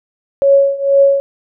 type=tone with tremolo; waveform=sine; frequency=554.4 Hz; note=C#5; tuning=in tune; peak=-4 dBFS; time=0.42-1.2 s; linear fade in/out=0 ms; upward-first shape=triangle; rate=2.1 Hz; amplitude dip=90%; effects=none